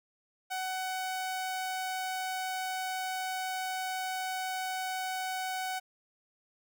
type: tone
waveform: sawtooth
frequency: 749 Hz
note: F#5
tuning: 21 cents sharp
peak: -29 dBFS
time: 0.5-5.8 s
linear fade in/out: 20 ms
effects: none